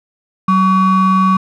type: ring-modulated tone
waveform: triangle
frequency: 659.3 Hz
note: E5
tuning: in tune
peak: -3 dBFS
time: 0.48-1.37 s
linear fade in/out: 5 ms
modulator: 470 Hz
effects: tanh soft clip ceiling 0 dBFS